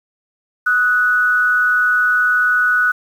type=tone pair together; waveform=sine; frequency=1261.2 / 1480 Hz; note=D#6 / F#6; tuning=+23 / 0 cents; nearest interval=minor third; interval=277 cents; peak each=-21 / -12 dBFS; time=0.66-2.92 s; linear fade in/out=10 ms; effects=7-bit